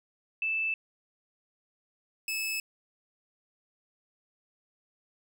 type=tone pair in turn; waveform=sine / sawtooth; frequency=2637 / 2605 Hz; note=E7 / E7; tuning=0 / -21 cents; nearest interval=unison; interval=21 cents; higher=first; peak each=-27 dBFS; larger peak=neither; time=0.42-0.74 / 2.28-2.6 s; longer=neither; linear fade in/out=2 ms; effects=none